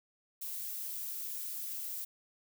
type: noise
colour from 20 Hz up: violet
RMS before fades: -40 dBFS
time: 0.41-2.05 s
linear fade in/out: 10 ms
effects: none